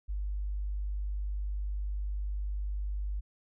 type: tone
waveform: sine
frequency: 50 Hz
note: G1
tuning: 35 cents sharp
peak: -31 dBFS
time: 0.08-3.21 s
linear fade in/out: 20 ms
effects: none